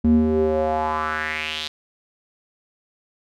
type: tone with band-pass filter sweep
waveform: square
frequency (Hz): 77.78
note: D#2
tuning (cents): 0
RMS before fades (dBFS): -21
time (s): 0.04-1.68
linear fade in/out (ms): 5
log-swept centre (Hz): 200 to 3900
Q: 3.8
effects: none